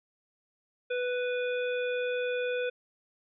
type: harmonic tone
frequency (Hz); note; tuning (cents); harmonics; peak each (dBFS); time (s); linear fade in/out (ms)
494.9; B4; +4; 1 / 3 / 5 / 7; -29 / -37 / -39 / -45; 0.9-2.7; 10
effects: none